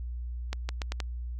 accelerating click train, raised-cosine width 0.2 ms, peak -16 dBFS, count 5, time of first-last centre 0.53-1.002 s, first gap 160 ms, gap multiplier 0.8, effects added 60 Hz sine -33 dBFS peak until 1.39 s

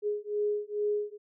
sine beating tone pair, 415.3 / 417.6 Hz, G#4 / G#4, 0 / +10 cents, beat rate 2.3 Hz, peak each -31 dBFS, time 0.02-1.18 s, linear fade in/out 50 ms, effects none

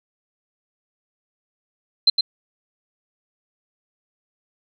sine tone with echo, 4104 Hz, C8, 34 cents flat, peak -10 dBFS, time 2.07-2.1 s, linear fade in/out 5 ms, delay 110 ms, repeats 1, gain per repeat -5 dB, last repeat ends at 2.21 s, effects none

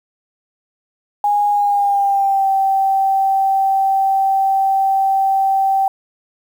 sine tone with pitch glide, 823 to 776.8 Hz, G#5 to G5, -16 to -16 cents, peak -12 dBFS, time 1.24-5.88 s, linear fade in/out 2 ms, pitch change -100 cents, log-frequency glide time 1.51-2.48 s, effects 7-bit

